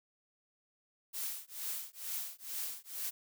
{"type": "noise with tremolo", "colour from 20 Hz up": "blue", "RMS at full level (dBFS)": -37, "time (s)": [1.13, 3.11], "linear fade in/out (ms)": 20, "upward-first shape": "triangle", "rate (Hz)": 2.2, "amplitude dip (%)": 100, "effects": []}